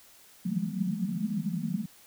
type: band-pass noise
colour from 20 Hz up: pink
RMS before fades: -31 dBFS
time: 0.45-1.86 s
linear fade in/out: 5 ms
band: 160 to 230 Hz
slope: 96 dB/octave
effects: white hiss -56 dBFS RMS until 2.06 s